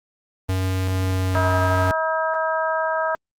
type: tone with pitch glide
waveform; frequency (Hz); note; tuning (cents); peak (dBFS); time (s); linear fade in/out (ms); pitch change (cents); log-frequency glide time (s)
square; 93.7 to 93.05; F#2 to F#2; +22 to +10; -20; 0.49-1.91; 0; -12; 1.04-1.47
type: harmonic tone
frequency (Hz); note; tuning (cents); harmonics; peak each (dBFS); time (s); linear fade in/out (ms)
319.9; D#4; +48; 2 / 3 / 4 / 5; -23 / -25 / -26 / -27; 1.35-3.15; 0
effects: Opus 24 kbps